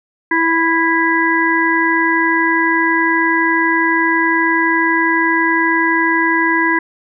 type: harmonic tone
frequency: 329.6 Hz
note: E4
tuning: in tune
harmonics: 1 / 3 / 5 / 6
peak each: -17 / -17 / -17 / -17 dBFS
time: 0.31-6.79 s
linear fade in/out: 5 ms
effects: none